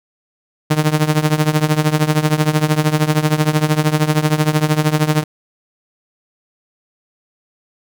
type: tone with tremolo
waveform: sawtooth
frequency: 153.3 Hz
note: D#3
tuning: 25 cents flat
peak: -5 dBFS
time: 0.7-5.24 s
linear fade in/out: 10 ms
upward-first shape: triangle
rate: 13 Hz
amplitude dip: 90%
effects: none